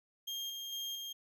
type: tone with tremolo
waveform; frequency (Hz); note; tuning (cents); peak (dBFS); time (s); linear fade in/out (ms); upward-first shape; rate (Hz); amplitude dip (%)
35% pulse; 3216; G7; +44; -36; 0.27-1.13; 10; square; 2.2; 30
effects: none